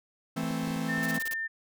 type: chord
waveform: 45% pulse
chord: A minor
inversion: second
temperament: equal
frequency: 164.81 / 220 / 261.6 Hz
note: E3 / A3 / C4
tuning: 0 / 0 / 0 cents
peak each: -34 dBFS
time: 0.36-1.19 s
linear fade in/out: 10 ms
type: clicks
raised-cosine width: 2 ms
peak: -31 dBFS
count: 7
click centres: 0.435 / 0.51 / 0.633 / 0.677 / 0.708 / 0.764 / 0.981 s
type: tone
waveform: sine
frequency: 1800 Hz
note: A6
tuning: 39 cents sharp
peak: -30 dBFS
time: 0.88-1.48 s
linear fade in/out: 20 ms
type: noise bursts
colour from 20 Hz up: white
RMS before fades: -38 dBFS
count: 6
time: 1.03-1.336 s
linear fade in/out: 0 ms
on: 26 ms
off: 30 ms
effects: none